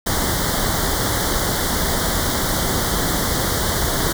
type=band-stop noise; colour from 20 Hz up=pink; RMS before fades=-20 dBFS; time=0.06-4.13 s; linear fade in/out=10 ms; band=2100 to 3100 Hz; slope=96 dB/octave; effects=none